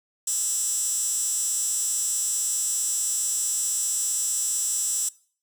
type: tone with high-pass filter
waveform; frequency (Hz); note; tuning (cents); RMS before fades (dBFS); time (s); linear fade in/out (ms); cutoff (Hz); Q
15% pulse; 335.4; E4; +30; -26; 0.27-5.09; 5; 7500; 5.3
effects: noise-tail reverb RT60 0.5 s tail -22 dB re dry